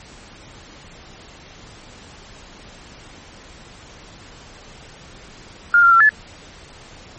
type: tone with pitch steps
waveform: sine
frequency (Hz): 1411 / 1383 / 1353 / 1726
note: F6 / F6 / E6 / A6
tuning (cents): +17 / -17 / +45 / -34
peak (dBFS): -8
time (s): 5.74-6.092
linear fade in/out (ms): 2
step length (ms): 88
effects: pink hiss -42 dBFS RMS until 7.18 s + MP3 32 kbps